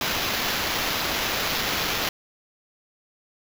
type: noise with sample-and-hold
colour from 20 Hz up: blue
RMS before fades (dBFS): -26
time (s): 0.01-2.09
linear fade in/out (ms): 2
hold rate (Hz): 8820
effects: none